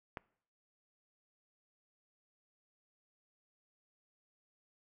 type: click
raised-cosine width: 0.5 ms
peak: -25 dBFS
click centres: 0.172 s
effects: noise-tail reverb RT60 0.6 s tail -23 dB re dry